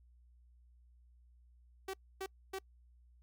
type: tone bursts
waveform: sawtooth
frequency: 383.2 Hz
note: G4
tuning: 39 cents flat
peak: -35 dBFS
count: 3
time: 1.88-2.588 s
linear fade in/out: 5 ms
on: 56 ms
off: 270 ms
effects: noise-tail reverb RT60 0.1 s tail -26 dB re dry + added 60 Hz sine -61 dBFS peak until 3.22 s